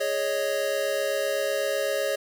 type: chord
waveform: square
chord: Ab suspended fourth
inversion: none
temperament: equal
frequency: 415.3 / 554.4 / 622.3 Hz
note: Ab4 / Db5 / Eb5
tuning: 0 / 0 / 0 cents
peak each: -33 / -27 / -31 dBFS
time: 0-2.16 s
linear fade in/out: 10 ms
effects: 9-bit